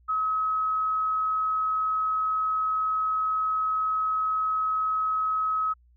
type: tone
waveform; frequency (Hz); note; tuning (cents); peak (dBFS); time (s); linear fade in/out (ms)
sine; 1279; D#6; +47; -23; 0.08-5.74; 20
effects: added 60 Hz sine -56 dBFS peak until 5.96 s